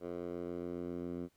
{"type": "tone with band-pass filter sweep", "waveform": "10% pulse", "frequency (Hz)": 87.31, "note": "F2", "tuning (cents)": 0, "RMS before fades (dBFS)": -41, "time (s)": [0, 1.29], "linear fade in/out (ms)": 50, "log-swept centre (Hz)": [470, 260], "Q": 1.4, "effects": ["pink hiss -74 dBFS RMS until 1.36 s"]}